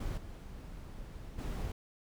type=noise with level steps; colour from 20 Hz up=brown; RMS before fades=-37 / -46 / -37 dBFS; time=0-1.72 s; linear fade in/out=5 ms; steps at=0.17 / 1.38 s; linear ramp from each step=10 ms; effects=none